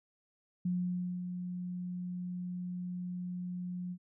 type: tone with ADSR envelope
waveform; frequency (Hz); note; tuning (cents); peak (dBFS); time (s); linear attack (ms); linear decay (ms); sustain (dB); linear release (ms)
sine; 179.3; F3; +46; -29; 0.65-3.98; 6; 560; -7; 64
effects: none